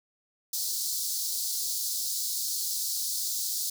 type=high-pass noise; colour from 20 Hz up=pink; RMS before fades=-31 dBFS; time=0.53-3.7 s; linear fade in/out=5 ms; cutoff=4200 Hz; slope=48 dB/octave; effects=none